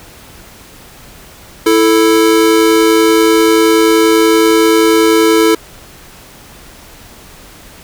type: tone pair together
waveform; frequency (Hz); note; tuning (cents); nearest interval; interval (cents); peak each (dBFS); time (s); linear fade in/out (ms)
square; 329.6 / 440; E4 / A4; 0 / 0; perfect fourth; 500; -10; 1.66-5.55; 5
effects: pink hiss -37 dBFS RMS until 7.83 s